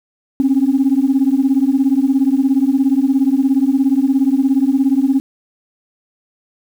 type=beating tone pair; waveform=sine; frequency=261.6 / 278.6 Hz; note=C4 / C#4; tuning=0 / +9 cents; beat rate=17 Hz; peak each=-13 dBFS; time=0.4-5.2 s; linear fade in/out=0 ms; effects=tanh soft clip ceiling -5 dBFS + 7-bit